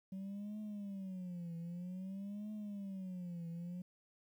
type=tone with vibrato; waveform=sine; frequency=188.9 Hz; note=F#3; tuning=36 cents sharp; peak=-39 dBFS; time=0.12-3.82 s; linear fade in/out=5 ms; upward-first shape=triangle; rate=0.52 Hz; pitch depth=220 cents each way; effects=tanh soft clip ceiling -41 dBFS + 12-bit